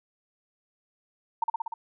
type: tone with echo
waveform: sine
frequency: 912 Hz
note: A#5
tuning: 38 cents flat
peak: -21 dBFS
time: 1.42-1.44 s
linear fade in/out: 5 ms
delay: 60 ms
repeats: 5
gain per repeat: -2 dB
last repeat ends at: 1.74 s
effects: none